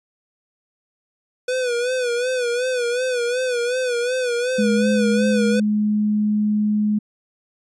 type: tone with vibrato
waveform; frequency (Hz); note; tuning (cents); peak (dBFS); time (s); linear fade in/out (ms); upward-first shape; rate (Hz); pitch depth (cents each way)
square; 493.9; B4; 0; -20; 1.48-5.6; 5; sine; 2.7; 74
type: tone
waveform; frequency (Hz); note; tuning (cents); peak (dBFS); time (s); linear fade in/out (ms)
sine; 210.7; G#3; +25; -16; 4.58-6.99; 10
effects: resampled to 22050 Hz